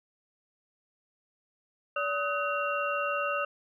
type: tone cluster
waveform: sine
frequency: 574 / 1265 / 1500 / 2756 Hz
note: D5 / D#6 / F#6 / F7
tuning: -40 / +28 / +23 / -24 cents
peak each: -32 / -31 / -36 / -35 dBFS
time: 1.96-3.45 s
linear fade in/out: 5 ms
effects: none